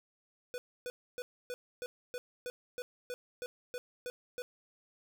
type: tone bursts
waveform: square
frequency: 493.9 Hz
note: B4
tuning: in tune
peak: -38 dBFS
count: 13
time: 0.54-4.42 s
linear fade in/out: 0 ms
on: 40 ms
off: 280 ms
effects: none